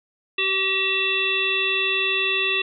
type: harmonic tone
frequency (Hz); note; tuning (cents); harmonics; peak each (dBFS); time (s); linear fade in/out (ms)
384; G4; -36; 1 / 3 / 5 / 7 / 9 / 10; -29 / -33 / -30 / -21 / -28 / -33; 0.38-2.62; 5
effects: none